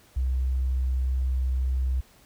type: tone with tanh clipping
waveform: triangle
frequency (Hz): 64.4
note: C2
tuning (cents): -27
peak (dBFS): -22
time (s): 0.16-2.01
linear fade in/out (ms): 10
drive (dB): 3
effects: pink hiss -57 dBFS RMS until 2.25 s